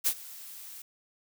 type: noise with ADSR envelope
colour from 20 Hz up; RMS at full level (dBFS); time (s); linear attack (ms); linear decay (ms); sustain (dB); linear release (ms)
blue; -24; 0.04-0.82; 29; 66; -21; 3
effects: none